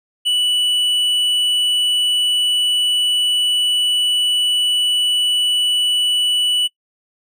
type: tone with tanh clipping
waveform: sine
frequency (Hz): 2960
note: F#7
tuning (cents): 0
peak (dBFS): -15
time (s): 0.25-6.68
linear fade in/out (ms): 20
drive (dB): 7
effects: noise-tail reverb RT60 0.1 s tail -23 dB re dry